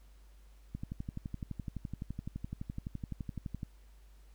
click train, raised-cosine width 5 ms, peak -26 dBFS, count 35, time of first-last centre 0.75-3.631 s, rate 11.8 Hz, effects added 50 Hz sine -55 dBFS peak until 4.34 s + pink hiss -69 dBFS RMS until 4.34 s

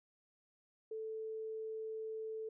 sine tone, 440 Hz, A4, in tune, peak -40 dBFS, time 0.91-2.49 s, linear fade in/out 5 ms, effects none

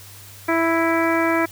harmonic tone, 330.1 Hz, E4, 2 cents sharp, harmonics 1 / 2 / 3 / 4 / 5 / 6 / 7, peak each -20 / -23 / -25 / -26 / -27 / -28 / -28 dBFS, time 0.48-1.46 s, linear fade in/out 10 ms, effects added 99 Hz sine -44 dBFS peak until 1.51 s + white hiss -43 dBFS RMS until 1.51 s

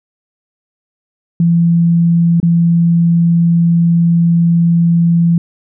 sine tone with dropouts, 169.2 Hz, E3, 45 cents sharp, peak -7 dBFS, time 1.4-5.38 s, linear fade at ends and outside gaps 2 ms, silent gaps 2.401-2.429 s, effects none

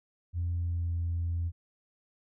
sine tone with pitch glide, 86.3 to 85.01 Hz, F2 to F2, -20 to -46 cents, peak -27 dBFS, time 0.33-1.52 s, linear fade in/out 50 ms, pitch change -26 cents, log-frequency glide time 0.56-0.93 s, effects tanh soft clip ceiling -25 dBFS

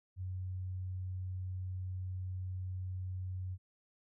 sine tone, 92.5 Hz, F#2, in tune, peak -37 dBFS, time 0.16-3.58 s, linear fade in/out 50 ms, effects none

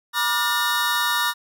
square tone cluster, 965 / 1183 / 1426 / 1811 / 3784 Hz, B5 / D6 / F6 / A6 / A#7, -40 / +12 / +36 / +49 / +25 cents, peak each -27 dBFS, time 0.13-1.34 s, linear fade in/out 50 ms, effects none

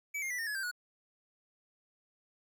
square tone with pitch steps, 2290 / 2124 / 1970.7 / 1828.1 / 1695.9 / 1573.2 / 1459.4 Hz, D7 / C7 / B6 / A#6 / G#6 / G6 / F#6, -44 / +25 / -4 / -34 / +36 / +6 / -24 cents, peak -35 dBFS, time 0.14-0.714 s, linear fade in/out 10 ms, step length 82 ms, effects none

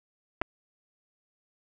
clicks, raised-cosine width 0.5 ms, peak -14 dBFS, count 2, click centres 0.415 / 0.418 s, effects none

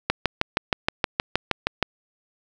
click train, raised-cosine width 0.3 ms, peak -3 dBFS, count 12, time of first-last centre 0.1-1.827 s, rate 6.37 Hz, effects none

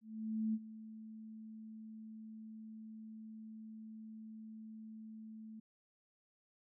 sine tone with ADSR envelope, 219.3 Hz, A3, 6 cents flat, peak -32 dBFS, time 0.01-5.6 s, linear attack 530 ms, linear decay 44 ms, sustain -16 dB, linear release 7 ms, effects none

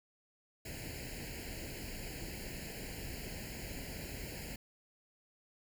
pink noise with comb filter, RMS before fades -44 dBFS, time 0.65-4.56 s, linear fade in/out 5 ms, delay 0.42 ms, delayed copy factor +0.95, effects none

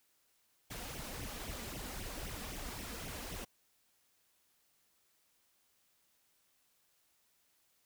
pink noise with flanger, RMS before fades -44 dBFS, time 0.7-3.45 s, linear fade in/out 10 ms, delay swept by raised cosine 0.33 to 4.23 ms, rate 3.8 Hz, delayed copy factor +0.8, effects white hiss -74 dBFS RMS until 7.85 s

